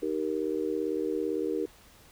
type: chord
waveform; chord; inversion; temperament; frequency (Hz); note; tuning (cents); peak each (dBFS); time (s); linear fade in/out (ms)
sine; Eb major; none; just; 311.1 / 388.9 / 466.7; Eb4 / G4 / Bb4; 0 / -14 / +2; -32; 0.02-1.66; 10
effects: pink hiss -56 dBFS RMS until 2.11 s